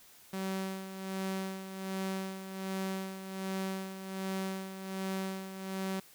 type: tone with tremolo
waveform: sawtooth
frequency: 191 Hz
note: G3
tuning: 45 cents flat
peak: -29 dBFS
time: 0.33-6 s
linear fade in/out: 5 ms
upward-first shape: sine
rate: 1.3 Hz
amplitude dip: 65%
effects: white hiss -58 dBFS RMS until 6.14 s